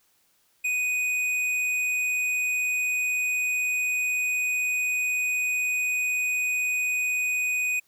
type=tone with hard clipping; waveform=triangle; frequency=2489 Hz; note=D#7; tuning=in tune; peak=-25 dBFS; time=0.64-7.8 s; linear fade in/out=10 ms; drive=12 dB; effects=white hiss -66 dBFS RMS until 7.87 s